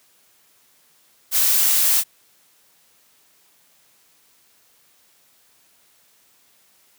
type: noise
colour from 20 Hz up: blue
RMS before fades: -17 dBFS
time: 1.31-2.04 s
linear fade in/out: 50 ms
effects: white hiss -58 dBFS RMS until 6.98 s + high-pass 100 Hz 12 dB/octave